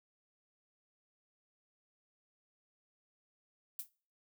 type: noise with exponential decay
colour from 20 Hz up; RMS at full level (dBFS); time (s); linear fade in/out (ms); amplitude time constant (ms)
violet; -36; 3.79-3.89; 2; 21
effects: noise-tail reverb RT60 0.4 s tail -22 dB re dry